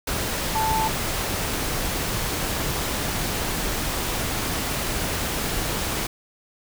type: tone in noise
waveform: sine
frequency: 880 Hz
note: A5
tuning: in tune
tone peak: -21 dBFS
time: 0.55-0.88 s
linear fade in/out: 5 ms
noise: pink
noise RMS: -26 dBFS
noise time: 0.07-6.07 s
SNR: +2 dB
effects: none